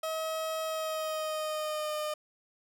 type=tone with pitch glide; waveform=30% pulse; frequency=638 to 607.4 Hz; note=D#5 to D#5; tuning=+43 to -42 cents; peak=-29 dBFS; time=0.03-2.14 s; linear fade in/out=5 ms; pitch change=-85 cents; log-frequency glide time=0.64-1.95 s; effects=none